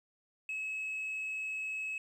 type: tone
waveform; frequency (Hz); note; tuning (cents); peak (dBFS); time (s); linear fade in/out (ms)
sine; 2577; E7; -40; -33; 0.49-1.98; 2
effects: tanh soft clip ceiling -33 dBFS + 11-bit